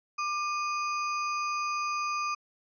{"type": "tone with sample-and-hold", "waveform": "sine", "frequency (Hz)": 1191, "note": "D6", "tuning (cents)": 24, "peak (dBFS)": -28, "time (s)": [0.18, 2.35], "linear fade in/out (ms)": 10, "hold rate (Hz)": 3675, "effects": ["resampled to 16000 Hz"]}